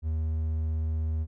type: tone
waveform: triangle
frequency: 79 Hz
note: D#2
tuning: 27 cents sharp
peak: -24 dBFS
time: 0.02-1.27 s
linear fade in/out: 50 ms
effects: none